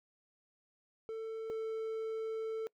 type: tone pair in turn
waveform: triangle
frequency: 445.5 / 443.8 Hz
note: A4 / A4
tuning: +22 / +15 cents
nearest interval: unison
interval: 7 cents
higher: first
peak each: -36 / -33 dBFS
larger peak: second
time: 1.09-1.5 / 1.5-2.67 s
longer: second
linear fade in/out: 0 ms
effects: noise-tail reverb RT60 0.1 s tail -24 dB re dry